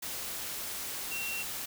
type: tone in noise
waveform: sine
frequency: 2732 Hz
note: F7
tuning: 39 cents flat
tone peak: -35 dBFS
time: 1.11-1.43 s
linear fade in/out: 10 ms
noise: white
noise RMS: -38 dBFS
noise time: 0.02-1.66 s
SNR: 0 dB
effects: none

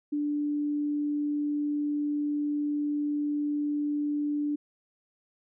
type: tone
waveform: sine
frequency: 293.7 Hz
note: D4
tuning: in tune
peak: -26 dBFS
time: 0.12-4.56 s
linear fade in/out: 10 ms
effects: none

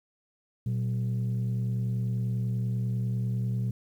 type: tone pair together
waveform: sine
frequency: 119.81 / 190 Hz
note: A#2 / F#3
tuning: +48 / +46 cents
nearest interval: minor sixth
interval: 798 cents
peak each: -25 / -32 dBFS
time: 0.66-3.71 s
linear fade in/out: 5 ms
effects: tanh soft clip ceiling -23 dBFS + 10-bit

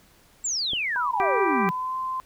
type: exponential sweep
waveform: sine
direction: down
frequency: 7760 to 164.4 Hz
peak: -24 dBFS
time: 0.44-1.71 s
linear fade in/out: 10 ms
type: click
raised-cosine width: 2 ms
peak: -23 dBFS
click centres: 0.734 s
type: tone with pitch glide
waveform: sine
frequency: 979 to 1037.2 Hz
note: B5 to C6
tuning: -15 to -15 cents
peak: -26 dBFS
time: 0.96-2.2 s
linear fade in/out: 0 ms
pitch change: +100 cents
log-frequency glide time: 1.45-1.96 s
type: harmonic tone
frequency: 392 Hz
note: G4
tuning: in tune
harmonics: 1 / 2 / 3 / 4 / 5 / 6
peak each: -27 / -29 / -27 / -32 / -34 / -32 dBFS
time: 1.2-1.69 s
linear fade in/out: 0 ms
effects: pink hiss -57 dBFS RMS until 2.25 s

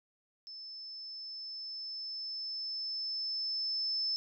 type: tone with level ramp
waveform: sine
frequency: 5260 Hz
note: E8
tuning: 5 cents flat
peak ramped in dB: -44 to -30 dBFS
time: 0.47-4.16 s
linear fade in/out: 0 ms
effects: none

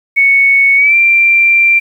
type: tone with pitch glide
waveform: sine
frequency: 2217 to 2362 Hz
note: C#7 to D7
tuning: 0 to +9 cents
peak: -5 dBFS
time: 0.16-1.8 s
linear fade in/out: 20 ms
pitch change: +109 cents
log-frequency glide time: 0.76-0.95 s
effects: 7-bit

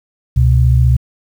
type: tone pair together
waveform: sine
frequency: 69.3 / 124.45 Hz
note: C#2 / B2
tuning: 0 / +14 cents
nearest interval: minor seventh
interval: 1014 cents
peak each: -10 dBFS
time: 0.36-0.97 s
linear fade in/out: 10 ms
effects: 7-bit

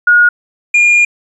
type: tone pair in turn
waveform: sine / triangle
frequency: 1441 / 2418 Hz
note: F#6 / D7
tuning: -46 / +50 cents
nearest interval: major sixth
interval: 896 cents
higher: second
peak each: -4 dBFS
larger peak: neither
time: 0.07-0.29 / 0.74-1.05 s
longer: second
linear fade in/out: 5 ms
effects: resampled to 24000 Hz

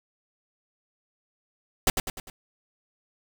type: noise with echo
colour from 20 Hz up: pink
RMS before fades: -20 dBFS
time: 1.87-1.9 s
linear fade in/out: 2 ms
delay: 100 ms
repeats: 4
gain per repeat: -6 dB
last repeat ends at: 2.3 s
effects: none

